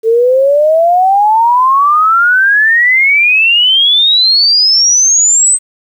sine exponential sweep, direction up, 440 to 8310 Hz, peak -5 dBFS, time 0.03-5.59 s, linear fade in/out 50 ms, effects 7-bit

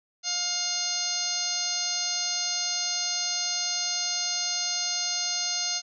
harmonic tone with a mistuned harmonic, 710 Hz, F5, 28 cents sharp, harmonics 1 / 2 / 3 / 4 / 5 / 6 / 7 / 8 / 9, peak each -41 / -41 / -41 / -38 / -38 / -32 / -33 / -39 / -30 dBFS, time 0.23-5.82 s, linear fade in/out 50 ms, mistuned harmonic 4, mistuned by -16 cents, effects none

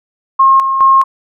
sine tone with tremolo, 1074 Hz, C6, 45 cents sharp, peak -4 dBFS, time 0.39-1.04 s, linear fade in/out 10 ms, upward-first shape square, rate 2.4 Hz, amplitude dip 55%, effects none

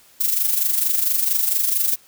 violet noise with amplitude modulation, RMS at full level -17 dBFS, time 0.2-1.96 s, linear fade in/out 10 ms, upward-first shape sine, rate 24.4 Hz, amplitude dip 60%, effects white hiss -52 dBFS RMS until 2.07 s

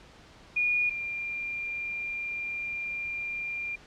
sine tone pair in turn, 2441 / 2391 Hz, D#7 / D7, -34 / +30 cents, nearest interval unison, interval 36 cents, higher first, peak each -23 / -31 dBFS, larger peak first, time 0.56-0.9 / 0.9-3.76 s, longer second, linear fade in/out 10 ms, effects pink hiss -53 dBFS RMS until 3.86 s + low-pass 5000 Hz 12 dB/octave

